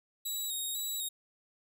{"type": "tone with vibrato", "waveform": "10% pulse", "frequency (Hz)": 3818, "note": "A#7", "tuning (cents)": 41, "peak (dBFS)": -27, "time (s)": [0.25, 1.09], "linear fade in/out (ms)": 10, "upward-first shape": "square", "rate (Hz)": 2, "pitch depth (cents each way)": 35, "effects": []}